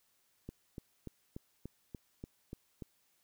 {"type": "click train", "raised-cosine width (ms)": 3, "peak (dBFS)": -30, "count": 9, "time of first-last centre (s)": [0.49, 2.822], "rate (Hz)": 3.43, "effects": ["white hiss -74 dBFS RMS until 3.23 s"]}